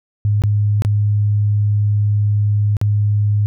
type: tone with dropouts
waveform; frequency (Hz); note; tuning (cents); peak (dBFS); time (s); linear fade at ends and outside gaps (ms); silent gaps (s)
sine; 103.83; G#2; 0; -12; 0.25-3.46; 0; 0.42-0.437 / 0.821-0.849 / 2.768-2.814
effects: none